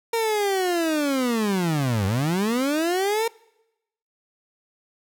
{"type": "linear two-way sweep", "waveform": "30% pulse", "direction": "down then up", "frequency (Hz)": [465, 92.5, 465], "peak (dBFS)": -18, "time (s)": [0.13, 3.28], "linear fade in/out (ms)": 5, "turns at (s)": 2.06, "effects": ["noise-tail reverb RT60 0.9 s tail -24 dB re dry"]}